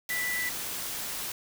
sine tone in noise, 1975.5 Hz, B6, in tune, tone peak -29 dBFS, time 0.1-0.49 s, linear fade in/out 2 ms, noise white, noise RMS -35 dBFS, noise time 0.09-1.32 s, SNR +3 dB, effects none

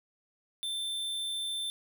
square tone, 3553 Hz, A7, 16 cents sharp, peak -33 dBFS, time 0.63-1.7 s, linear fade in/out 0 ms, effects none

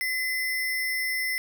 sine tone with sample-and-hold, 2030 Hz, B6, 47 cents sharp, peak -25 dBFS, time 0.01-1.38 s, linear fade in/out 0 ms, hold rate 7350 Hz, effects none

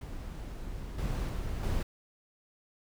brown noise with level steps, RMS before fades -40 / -32 / -35 / -30 dBFS, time 0.01-1.83 s, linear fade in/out 5 ms, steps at 0.98 / 1.29 / 1.63 s, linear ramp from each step 5 ms, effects none

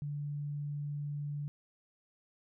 sine tone, 145.6 Hz, D3, 15 cents flat, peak -35 dBFS, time 0.02-1.48 s, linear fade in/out 0 ms, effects none

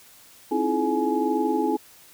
sine tone cluster, 264.5 / 316.6 / 337.7 / 426.1 / 841 Hz, C4 / D#4 / E4 / G#4 / G#5, +19 / +30 / +42 / +44 / +22 cents, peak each -27 dBFS, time 0.51-1.77 s, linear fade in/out 10 ms, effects white hiss -51 dBFS RMS until 2.13 s

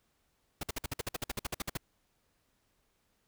pink noise bursts, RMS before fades -35 dBFS, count 16, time 0.61-1.773 s, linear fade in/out 5 ms, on 23 ms, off 53 ms, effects pink hiss -75 dBFS RMS until 3.27 s

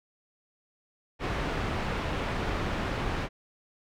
pink low-pass noise, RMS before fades -31 dBFS, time 1.19-3.29 s, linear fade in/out 50 ms, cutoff 2500 Hz, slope 12 dB/octave, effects none

